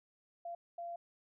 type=tone bursts at uneven times; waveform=sine; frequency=687 Hz; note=F5; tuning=29 cents flat; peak=-40 dBFS; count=2; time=0.45-0.55 / 0.78-0.96 s; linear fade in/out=5 ms; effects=none